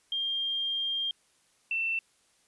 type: tone pair in turn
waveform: sine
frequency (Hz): 3202 / 2682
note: G7 / E7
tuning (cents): +36 / +29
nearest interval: minor third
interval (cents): 307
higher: first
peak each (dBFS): -28 / -27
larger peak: second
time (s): 0.12-1.11 / 1.71-1.99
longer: first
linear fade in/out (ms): 2
effects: white hiss -67 dBFS RMS until 2.47 s + resampled to 24000 Hz